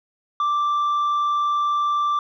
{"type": "tone with tanh clipping", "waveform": "sine", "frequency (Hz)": 1174.7, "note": "D6", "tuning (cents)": 0, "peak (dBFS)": -19, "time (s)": [0.4, 2.19], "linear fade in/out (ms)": 2, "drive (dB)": 3, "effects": []}